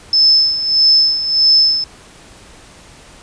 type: tone with tremolo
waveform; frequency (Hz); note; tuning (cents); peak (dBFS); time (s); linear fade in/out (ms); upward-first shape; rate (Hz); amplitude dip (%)
sine; 5250; E8; -8; -6; 0.13-1.84; 2; sine; 1.6; 70
effects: pink hiss -41 dBFS RMS until 3.22 s + resampled to 22050 Hz